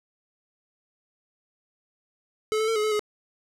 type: tone with pitch steps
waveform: square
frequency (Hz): 432.4 / 437.6 / 451 / 423.7 / 431.4 / 420.8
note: A4 / A4 / A4 / G#4 / A4 / G#4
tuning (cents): -30 / -9 / +43 / +35 / -34 / +23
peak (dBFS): -23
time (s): 2.52-2.994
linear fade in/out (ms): 0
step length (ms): 79
effects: low-pass 10000 Hz 12 dB/octave